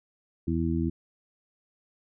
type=harmonic tone; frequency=82.41 Hz; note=E2; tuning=in tune; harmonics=1 / 2 / 3 / 4; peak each=-30 / -30 / -30 / -30 dBFS; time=0.47-0.9 s; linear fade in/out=10 ms; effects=none